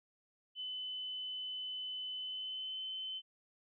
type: tone with pitch glide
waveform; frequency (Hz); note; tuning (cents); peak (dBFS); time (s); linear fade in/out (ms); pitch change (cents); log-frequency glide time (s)
sine; 3020 to 3059; F#7 to G7; +35 to -43; -39; 0.55-3.22; 50; +22; 2.14-2.85
effects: none